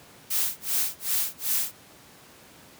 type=noise with tremolo; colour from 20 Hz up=blue; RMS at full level=-24 dBFS; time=0.3-1.72 s; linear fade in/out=10 ms; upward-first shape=sine; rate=2.6 Hz; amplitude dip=100%; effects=pink hiss -51 dBFS RMS until 2.79 s + high-pass 100 Hz 12 dB/octave